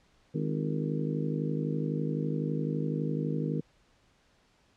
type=harmonic tone with a mistuned harmonic; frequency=51.91 Hz; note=G#1; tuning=in tune; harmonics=3 / 4 / 5 / 6 / 7 / 8 / 9; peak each=-31 / -37 / -35 / -39 / -42 / -42 / -39 dBFS; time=0.34-3.61 s; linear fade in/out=10 ms; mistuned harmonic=7; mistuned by=-67 cents; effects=pink hiss -66 dBFS RMS until 4.76 s + low-pass 6000 Hz 12 dB/octave